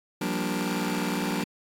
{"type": "chord", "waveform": "sawtooth", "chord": "G minor seventh", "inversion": "third", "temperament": "just", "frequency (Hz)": [176.4, 196, 235.2, 294], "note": ["F3", "G3", "Bb3", "D4"], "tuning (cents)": [18, 0, 16, 2], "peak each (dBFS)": -28, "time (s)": [0.21, 1.44], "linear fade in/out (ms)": 5, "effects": ["AAC 48 kbps"]}